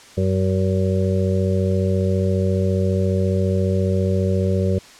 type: harmonic tone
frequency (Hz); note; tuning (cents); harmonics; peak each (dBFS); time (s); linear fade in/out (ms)
94.6; F#2; +39; 1 / 2 / 4 / 5 / 6; -19 / -22 / -25 / -26 / -27; 0.17-4.79; 10
effects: white hiss -44 dBFS RMS until 4.99 s + low-pass 7000 Hz 12 dB/octave